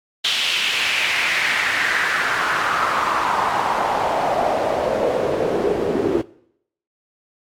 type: noise with band-pass filter sweep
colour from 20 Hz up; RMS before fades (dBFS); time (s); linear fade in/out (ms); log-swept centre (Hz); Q
pink; -20; 0.24-6.22; 10; 3300 to 350; 3.2
effects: noise-tail reverb RT60 0.7 s tail -20 dB re dry + AAC 64 kbps